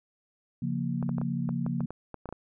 sine chord, Bb minor, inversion first, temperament equal, 138.59 / 174.61 / 233.1 Hz, Db3 / F3 / Bb3, 0 / 0 / 0 cents, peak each -32 dBFS, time 0.62-1.86 s, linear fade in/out 5 ms
clicks, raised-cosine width 1 ms, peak -24 dBFS, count 12, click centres 1.027 / 1.092 / 1.183 / 1.215 / 1.491 / 1.664 / 1.806 / 1.906 / 2.143 / 2.257 / 2.29 / 2.326 s
effects none

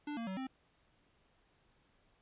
square tone with pitch steps, 294.7 / 230.3 / 189.4 / 262.8 Hz, D4 / A#3 / F#3 / C4, +6 / -21 / +41 / +8 cents, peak -39 dBFS, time 0.07-0.47 s, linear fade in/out 5 ms, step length 100 ms, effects pink hiss -72 dBFS RMS until 2.21 s + resampled to 8000 Hz

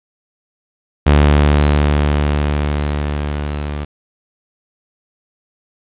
sawtooth tone with level ramp, 73.42 Hz, D2, in tune, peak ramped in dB -3 to -17 dBFS, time 1.06-3.85 s, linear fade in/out 10 ms, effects resampled to 8000 Hz + 7-bit

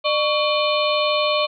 harmonic tone with a mistuned harmonic, 602 Hz, D5, 43 cents sharp, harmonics 1 / 2 / 4 / 5 / 6 / 7, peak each -20 / -23 / -26 / -27 / -28 / -28 dBFS, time 0.04-1.47 s, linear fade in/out 20 ms, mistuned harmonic 2, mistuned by -120 cents, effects none

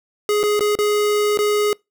square tone with dropouts, 417.3 Hz, G#4, 8 cents sharp, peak -16 dBFS, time 0.29-1.73 s, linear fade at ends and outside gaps 1 ms, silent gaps 0.431-0.436 / 0.594-0.607 / 0.753-0.788 / 1.374-1.389 s, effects noise-tail reverb RT60 0.2 s tail -25 dB re dry

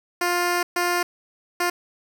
10% pulse tone bursts at uneven times, 352 Hz, F4, 14 cents sharp, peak -12 dBFS, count 3, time 0.21-0.63 / 0.76-1.03 / 1.6-1.7 s, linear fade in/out 5 ms, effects none

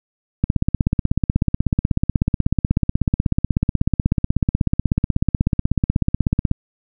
click train, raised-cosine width 5 ms, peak -3 dBFS, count 100, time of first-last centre 0.44-6.514 s, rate 16.3 Hz, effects none

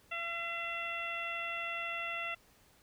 harmonic tone with a mistuned harmonic, 678 Hz, E5, 49 cents sharp, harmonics 1 / 2 / 3 / 4 / 5, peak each -45 / -42 / -41 / -39 / -50 dBFS, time 0.11-2.35 s, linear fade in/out 10 ms, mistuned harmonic 5, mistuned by +16 cents, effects pink hiss -65 dBFS RMS until 2.82 s

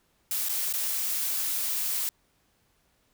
blue noise with dropouts, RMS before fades -29 dBFS, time 0.31-2.09 s, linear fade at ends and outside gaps 1 ms, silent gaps 0.486-0.493 / 0.727-0.737 s, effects pink hiss -69 dBFS RMS until 3.13 s

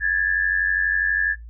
sine tone pair together, 1661.2 / 1753.4 Hz, G#6 / A6, 0 / -7 cents, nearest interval minor second, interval 93 cents, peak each -21 dBFS, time 0-1.36 s, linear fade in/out 50 ms, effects noise-tail reverb RT60 0.2 s tail -23 dB re dry + added 57 Hz sine -36 dBFS peak until 1.49 s

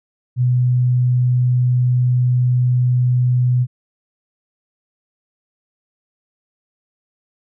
sine tone, 124.6 Hz, B2, 16 cents sharp, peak -12 dBFS, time 0.36-3.67 s, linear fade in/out 50 ms, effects none

